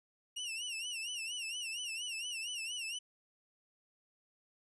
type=tone with vibrato; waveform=sawtooth; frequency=2800 Hz; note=F7; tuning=4 cents sharp; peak=-35 dBFS; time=0.36-2.99 s; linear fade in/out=10 ms; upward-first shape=sine; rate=4.3 Hz; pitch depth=120 cents each way; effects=resampled to 24000 Hz